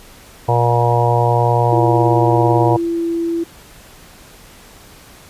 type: harmonic tone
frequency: 119.3 Hz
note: A#2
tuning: 41 cents sharp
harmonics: 1 / 3 / 4 / 5 / 6 / 7 / 8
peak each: -15 / -25 / -19 / -22 / -19 / -22 / -19 dBFS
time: 0.48-2.77 s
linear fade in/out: 10 ms
type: tone with pitch glide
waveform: sine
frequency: 339.9 to 335.4 Hz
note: F4 to E4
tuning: -47 to +30 cents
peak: -16 dBFS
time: 1.72-3.44 s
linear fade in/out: 10 ms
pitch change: -23 cents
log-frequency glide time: 2.55-3.06 s
effects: pink hiss -42 dBFS RMS until 5.29 s + resampled to 32000 Hz